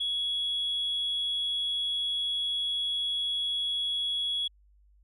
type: tone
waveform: sine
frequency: 3352 Hz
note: G#7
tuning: 15 cents sharp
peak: -26 dBFS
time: 0-4.48 s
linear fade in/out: 10 ms
effects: tanh soft clip ceiling -24 dBFS + added 50 Hz sine -58 dBFS peak until 5.03 s